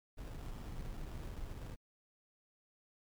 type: noise with sample-and-hold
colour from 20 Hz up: brown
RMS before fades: -44 dBFS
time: 0.17-1.76 s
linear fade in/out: 20 ms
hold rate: 2100 Hz
effects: MP3 96 kbps